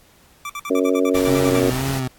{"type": "tone bursts", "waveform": "25% pulse", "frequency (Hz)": 1169, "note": "D6", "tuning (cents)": -8, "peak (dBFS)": -23, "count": 12, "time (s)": [0.45, 1.596], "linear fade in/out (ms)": 2, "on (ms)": 46, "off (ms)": 54}
{"type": "harmonic tone", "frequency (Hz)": 92.5, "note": "F#2", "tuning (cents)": 0, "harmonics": [3, 4, 5, 6, 7], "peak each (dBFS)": [-19, -23, -20, -24, -29], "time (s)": [0.7, 1.7], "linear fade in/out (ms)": 5}
{"type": "noise", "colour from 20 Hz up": "pink", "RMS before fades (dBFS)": -29, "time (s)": [1.14, 2], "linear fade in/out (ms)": 10}
{"type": "tone with vibrato", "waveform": "25% pulse", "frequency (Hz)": 130, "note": "C3", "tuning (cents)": -11, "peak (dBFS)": -18, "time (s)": [1.27, 2.08], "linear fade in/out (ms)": 5, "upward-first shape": "sine", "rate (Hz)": 2, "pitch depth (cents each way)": 78}
{"effects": ["pink hiss -53 dBFS RMS until 2.18 s", "AAC 64 kbps"]}